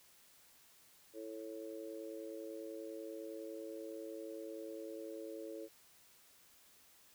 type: harmonic tone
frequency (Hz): 110.1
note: A2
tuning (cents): +2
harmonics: 3 / 4 / 5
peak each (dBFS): -48 / -48 / -49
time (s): 1.13-5.69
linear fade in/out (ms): 50
effects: white hiss -65 dBFS RMS until 7.14 s